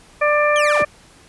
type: harmonic tone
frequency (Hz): 593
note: D5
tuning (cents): +17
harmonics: 1 / 2 / 3 / 4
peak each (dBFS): -16 / -19 / -21 / -22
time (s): 0.21-0.85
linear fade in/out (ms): 10
type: linear sweep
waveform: sawtooth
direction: down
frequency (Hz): 3322 to 58.27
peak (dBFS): -21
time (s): 0.56-0.83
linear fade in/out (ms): 0
effects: pink hiss -48 dBFS RMS until 1.28 s + resampled to 24000 Hz